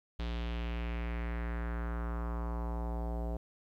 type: tone with low-pass filter sweep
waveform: square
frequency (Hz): 58.27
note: A#1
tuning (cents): 0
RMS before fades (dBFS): -36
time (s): 0.19-3.37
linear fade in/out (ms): 5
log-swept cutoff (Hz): 3700 to 660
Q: 2.5
effects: 11-bit